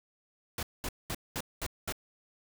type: noise bursts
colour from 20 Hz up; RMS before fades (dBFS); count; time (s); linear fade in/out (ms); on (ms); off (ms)
pink; -35; 6; 0.58-1.924; 2; 49; 210
effects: none